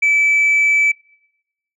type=tone; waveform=sine; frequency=2308 Hz; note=D7; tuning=31 cents flat; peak=-9 dBFS; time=0.02-0.92 s; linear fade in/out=10 ms; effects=noise-tail reverb RT60 0.9 s tail -26 dB re dry + tanh soft clip ceiling -9 dBFS